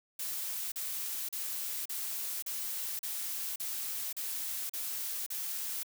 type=noise bursts; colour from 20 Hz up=blue; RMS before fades=-37 dBFS; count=10; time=0.19-5.832 s; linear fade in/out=5 ms; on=530 ms; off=38 ms; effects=none